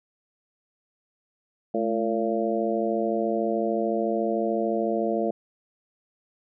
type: harmonic tone with a mistuned harmonic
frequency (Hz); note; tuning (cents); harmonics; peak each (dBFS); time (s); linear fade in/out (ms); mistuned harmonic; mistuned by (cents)
113.7; A#2; -43; 2 / 3 / 4 / 5 / 6; -29 / -29 / -29 / -29 / -29; 1.74-5.31; 5; 2; -79
effects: none